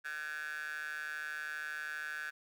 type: tone with high-pass filter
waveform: 15% pulse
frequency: 152.5 Hz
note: D#3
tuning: 34 cents flat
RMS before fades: -41 dBFS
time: 0.04-2.31 s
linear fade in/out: 20 ms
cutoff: 1600 Hz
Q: 9.6
effects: none